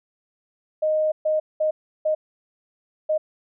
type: tone bursts at uneven times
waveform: sine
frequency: 620 Hz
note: D#5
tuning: 6 cents flat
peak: -18 dBFS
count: 5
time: 0.82-1.12 / 1.25-1.4 / 1.6-1.71 / 2.05-2.15 / 3.09-3.18 s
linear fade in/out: 10 ms
effects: none